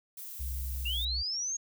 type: noise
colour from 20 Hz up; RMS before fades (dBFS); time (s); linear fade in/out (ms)
violet; -43; 0.17-1.05; 5
type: tone with pitch glide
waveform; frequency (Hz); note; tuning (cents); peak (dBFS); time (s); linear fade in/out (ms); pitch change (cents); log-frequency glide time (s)
sine; 64.9 to 64.12; C2 to C2; -13 to -34; -33; 0.39-1.23; 20; -21; 0.78-1.02
type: linear sweep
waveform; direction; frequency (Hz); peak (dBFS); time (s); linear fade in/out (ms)
sine; up; 2678 to 6645; -31; 0.85-1.57; 10
effects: none